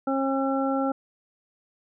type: harmonic tone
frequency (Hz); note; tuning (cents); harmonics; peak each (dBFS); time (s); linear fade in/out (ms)
270; C#4; -45; 1 / 2 / 3 / 5; -25 / -28 / -30 / -32; 0.07-0.92; 5
effects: none